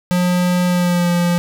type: tone with pitch glide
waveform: square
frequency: 178.9 to 174.41 Hz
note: F3 to F3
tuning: +42 to -2 cents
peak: -14 dBFS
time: 0.11-1.38 s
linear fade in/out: 0 ms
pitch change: -44 cents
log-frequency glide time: 0.67-1.1 s
effects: none